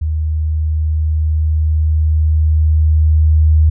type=tone with level ramp; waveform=sine; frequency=77.78 Hz; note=D#2; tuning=in tune; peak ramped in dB=-14 to -6 dBFS; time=0.01-3.7 s; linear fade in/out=10 ms; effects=none